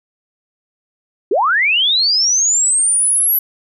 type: linear sweep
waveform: sine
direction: up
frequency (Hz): 329.6 to 11840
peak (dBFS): -11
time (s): 1.31-3.39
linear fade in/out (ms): 5
effects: none